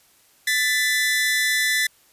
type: tone pair together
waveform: sawtooth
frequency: 1755.9 / 2000 Hz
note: A6 / B6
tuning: -4 / +21 cents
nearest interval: major second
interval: 225 cents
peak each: -18 dBFS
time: 0.47-1.87 s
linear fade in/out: 5 ms
effects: white hiss -57 dBFS RMS until 2.12 s + resampled to 32000 Hz